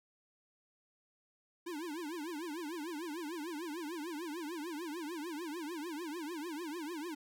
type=tone with vibrato; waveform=square; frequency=321.7 Hz; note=E4; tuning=42 cents flat; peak=-40 dBFS; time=1.66-7.15 s; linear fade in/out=10 ms; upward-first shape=triangle; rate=6.7 Hz; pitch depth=230 cents each way; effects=none